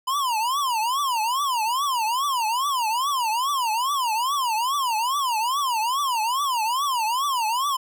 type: tone with vibrato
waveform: square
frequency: 998 Hz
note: B5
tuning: 18 cents sharp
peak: -22 dBFS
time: 0.07-7.77 s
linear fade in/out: 10 ms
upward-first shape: triangle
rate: 2.4 Hz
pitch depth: 290 cents each way
effects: none

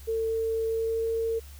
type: tone with pitch glide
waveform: sine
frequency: 449.3 to 453.7 Hz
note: A4 to A#4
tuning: +36 to -47 cents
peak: -25 dBFS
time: 0.07-1.4 s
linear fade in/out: 20 ms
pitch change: +17 cents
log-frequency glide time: 0.71-1.09 s
effects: added 70 Hz sine -43 dBFS peak until 1.59 s + white hiss -53 dBFS RMS until 1.59 s

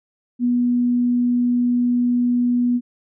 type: tone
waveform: sine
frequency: 243.8 Hz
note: B3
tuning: 22 cents flat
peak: -15 dBFS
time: 0.39-2.81 s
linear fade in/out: 50 ms
effects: none

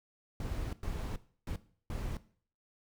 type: noise bursts at uneven times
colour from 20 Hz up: brown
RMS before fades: -37 dBFS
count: 4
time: 0.4-0.73 / 0.83-1.16 / 1.47-1.56 / 1.9-2.17 s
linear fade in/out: 2 ms
effects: noise-tail reverb RT60 0.5 s tail -17 dB re dry

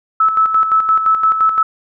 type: tone with tremolo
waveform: sine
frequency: 1305 Hz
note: E6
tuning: 18 cents flat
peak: -8 dBFS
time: 0.2-1.63 s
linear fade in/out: 5 ms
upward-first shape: square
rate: 5.8 Hz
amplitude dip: 55%
effects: none

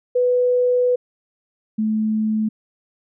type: tone pair in turn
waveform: sine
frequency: 495.4 / 216.9 Hz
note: B4 / A3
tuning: +5 / -25 cents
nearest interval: octave + major second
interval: 1430 cents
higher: first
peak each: -14 / -17 dBFS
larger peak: first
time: 0.15-0.96 / 1.78-2.49 s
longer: first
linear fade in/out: 10 ms
effects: none

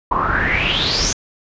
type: noise with low-pass filter sweep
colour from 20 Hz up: pink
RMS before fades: -18 dBFS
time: 0.11-1.13 s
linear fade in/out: 5 ms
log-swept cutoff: 970 to 6600 Hz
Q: 8.9
effects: resampled to 16000 Hz

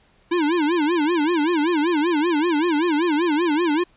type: tone with vibrato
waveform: square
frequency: 321.6 Hz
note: E4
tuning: 43 cents flat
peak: -18 dBFS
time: 0.31-3.84 s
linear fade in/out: 10 ms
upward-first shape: sine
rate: 5.2 Hz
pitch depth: 180 cents each way
effects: pink hiss -58 dBFS RMS until 3.96 s + resampled to 8000 Hz

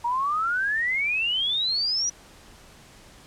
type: exponential sweep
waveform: sine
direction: up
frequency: 930 to 5920 Hz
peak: -22 dBFS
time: 0.04-2.1 s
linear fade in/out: 10 ms
effects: pink hiss -50 dBFS RMS until 3.26 s + low-pass 10000 Hz 12 dB/octave

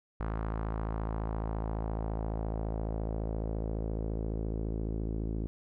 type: tone with low-pass filter sweep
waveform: sawtooth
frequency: 54.5 Hz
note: A1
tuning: 16 cents flat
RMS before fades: -34 dBFS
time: 0.2-5.47 s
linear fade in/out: 0 ms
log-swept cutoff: 1300 to 340 Hz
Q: 1.7
effects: none

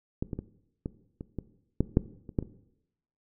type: clicks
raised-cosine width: 3 ms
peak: -16 / -20 / -21 / -19 / -25 / -20 / -10 / -7 / -28 / -12 / -24 dBFS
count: 11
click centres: 0.225 / 0.332 / 0.39 / 0.859 / 1.209 / 1.387 / 1.806 / 1.971 / 2.292 / 2.388 / 2.426 s
effects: noise-tail reverb RT60 0.8 s tail -17 dB re dry

